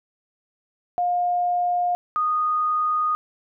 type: tone pair in turn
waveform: sine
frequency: 710 / 1236.3 Hz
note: F5 / D#6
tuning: +28 / -11 cents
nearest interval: minor seventh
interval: 961 cents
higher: second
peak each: -19 dBFS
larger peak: neither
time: 0.98-1.95 / 2.16-3.15 s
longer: second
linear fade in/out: 0 ms
effects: none